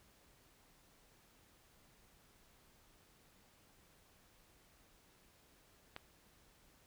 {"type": "click", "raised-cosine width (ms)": 0.3, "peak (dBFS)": -29, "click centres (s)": 5.964, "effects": ["pink hiss -68 dBFS RMS until 6.86 s"]}